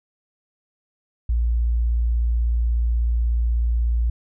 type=tone; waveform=sine; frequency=58.2 Hz; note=A#1; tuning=2 cents flat; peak=-17 dBFS; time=1.29-4.1 s; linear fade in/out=5 ms; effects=none

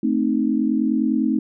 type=chord; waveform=sine; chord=A diminished; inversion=none; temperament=equal with one note detuned; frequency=221.1 / 261.6 / 311.1 Hz; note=A3 / C4 / Eb4; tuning=+9 / 0 / 0 cents; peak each=-21 / -21 / -22 dBFS; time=0.03-1.39 s; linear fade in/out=5 ms; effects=none

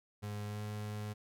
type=tone with pitch glide; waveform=35% pulse; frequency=103.9 to 105.35 Hz; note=G#2 to G#2; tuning=+1 to +25 cents; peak=-37 dBFS; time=0.22-1.14 s; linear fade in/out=20 ms; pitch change=+24 cents; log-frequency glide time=0.45-0.62 s; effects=none

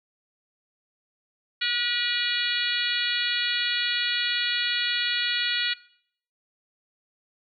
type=harmonic tone; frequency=482.8 Hz; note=B4; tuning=39 cents flat; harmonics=3 / 4 / 5 / 6 / 7 / 8 / 9; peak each=-31 / -31 / -31 / -31 / -31 / -31 / -31 dBFS; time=1.61-5.74 s; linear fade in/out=10 ms; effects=noise-tail reverb RT60 0.6 s tail -19 dB re dry

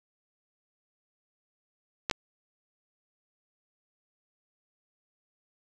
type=clicks; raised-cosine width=0.2 ms; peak=-10 dBFS; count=2; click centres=2.098 / 2.112 s; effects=none

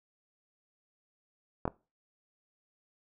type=clicks; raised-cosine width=1 ms; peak=-16 dBFS; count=2; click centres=1.654 / 1.678 s; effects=noise-tail reverb RT60 0.3 s tail -22 dB re dry

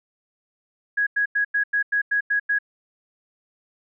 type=tone bursts; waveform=sine; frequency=1661.2 Hz; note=G#6; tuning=in tune; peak=-18 dBFS; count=9; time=0.97-2.588 s; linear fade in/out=10 ms; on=98 ms; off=92 ms; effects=none

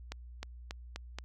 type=accelerating click train; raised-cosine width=0.2 ms; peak=-22 dBFS; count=5; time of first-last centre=0.12-1.186 s; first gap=310 ms; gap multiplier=0.9; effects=added 60 Hz sine -46 dBFS peak until 1.24 s

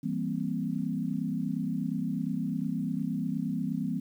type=chord; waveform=sine; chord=C dominant seventh; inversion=first; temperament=equal; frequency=164.81 / 196 / 233.1 / 261.6 Hz; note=E3 / G3 / Bb3 / C4; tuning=0 / 0 / 0 / 0 cents; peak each=-34 dBFS; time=0.03-4 s; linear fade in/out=10 ms; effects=10-bit

